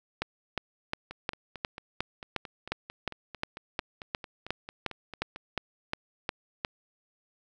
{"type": "two click trains", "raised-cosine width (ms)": 0.3, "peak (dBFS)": [-24, -13], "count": [20, 19], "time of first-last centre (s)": [[1.11, 5.361], [0.22, 6.649]], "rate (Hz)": [4.47, 2.8], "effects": []}